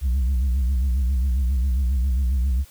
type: tone with vibrato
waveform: sine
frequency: 64.5 Hz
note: C2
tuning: 24 cents flat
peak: -15 dBFS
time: 0.01-2.65 s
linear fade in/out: 50 ms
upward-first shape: sine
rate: 7.4 Hz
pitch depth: 130 cents each way
effects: tanh soft clip ceiling -17 dBFS + white hiss -51 dBFS RMS until 2.7 s